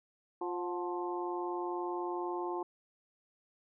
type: harmonic tone with a mistuned harmonic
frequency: 176 Hz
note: F3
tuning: 14 cents sharp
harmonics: 2 / 3 / 4 / 5 / 6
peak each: -36 / -50 / -43 / -40 / -43 dBFS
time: 0.41-2.63 s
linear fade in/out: 5 ms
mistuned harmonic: 4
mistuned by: +43 cents
effects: none